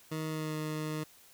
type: tone with pitch glide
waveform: 20% pulse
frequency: 157.2 to 154.59 Hz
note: D#3 to D#3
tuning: +18 to -11 cents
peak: -29 dBFS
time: 0.11-1.04 s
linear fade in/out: 10 ms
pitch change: -29 cents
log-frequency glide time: 0.29-0.55 s
effects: white hiss -59 dBFS RMS until 1.33 s